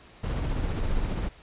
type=noise with tremolo; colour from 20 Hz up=brown; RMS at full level=-26 dBFS; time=0.23-1.29 s; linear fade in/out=10 ms; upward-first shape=sine; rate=15 Hz; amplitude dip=30%; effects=pink hiss -52 dBFS RMS until 1.42 s + resampled to 8000 Hz